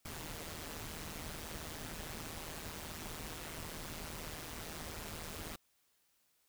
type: noise with amplitude modulation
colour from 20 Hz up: pink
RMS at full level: -42 dBFS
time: 0.05-5.56 s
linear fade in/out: 5 ms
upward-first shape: sine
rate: 158 Hz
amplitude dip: 75%
effects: white hiss -75 dBFS RMS until 6.48 s